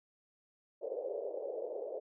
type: band-pass noise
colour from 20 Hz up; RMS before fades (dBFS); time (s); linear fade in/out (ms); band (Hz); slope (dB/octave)
white; -40; 0.81-2; 20; 420 to 580; 48
effects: none